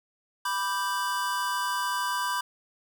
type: chord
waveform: square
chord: G major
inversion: first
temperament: equal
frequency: 987.8 / 1174.7 / 1568 Hz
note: B5 / D6 / G6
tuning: 0 / 0 / 0 cents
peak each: -30 / -34 / -33 dBFS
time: 0.45-2.41 s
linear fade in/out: 5 ms
effects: none